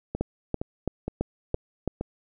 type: two click trains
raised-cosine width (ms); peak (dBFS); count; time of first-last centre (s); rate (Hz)
2; -16 / -12; 5 / 6; 0.15-2.01 / 0.21-1.877; 2.15 / 3
effects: none